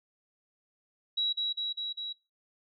sine tone with echo, 3880 Hz, B7, 31 cents flat, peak -26 dBFS, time 1.17-1.33 s, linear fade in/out 10 ms, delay 200 ms, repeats 4, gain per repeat -2 dB, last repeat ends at 2.13 s, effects noise-tail reverb RT60 0.3 s tail -22 dB re dry

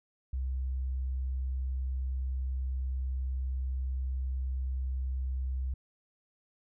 sine tone, 64.9 Hz, C2, 13 cents flat, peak -30 dBFS, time 0.33-5.74 s, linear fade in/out 5 ms, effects none

